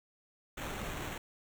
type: noise with sample-and-hold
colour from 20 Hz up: pink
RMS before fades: -40 dBFS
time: 0.57-1.18 s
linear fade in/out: 5 ms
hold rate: 4900 Hz
effects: none